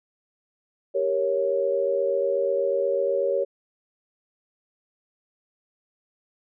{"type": "chord", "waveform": "sine", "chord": "G diminished", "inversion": "none", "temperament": "equal", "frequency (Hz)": [392, 466.2, 554.4], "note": ["G4", "Bb4", "Db5"], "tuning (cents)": [0, 0, 0], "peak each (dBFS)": [-27, -27, -23], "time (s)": [0.94, 3.45], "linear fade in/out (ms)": 20, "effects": []}